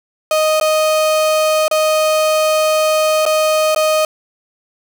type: tone with dropouts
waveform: 35% pulse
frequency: 622.3 Hz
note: D#5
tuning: in tune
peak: -10 dBFS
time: 0.31-4.05 s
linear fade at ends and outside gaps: 2 ms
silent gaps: 0.6-0.611 / 1.681-1.712 / 3.254-3.262 / 3.748-3.761 s
effects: none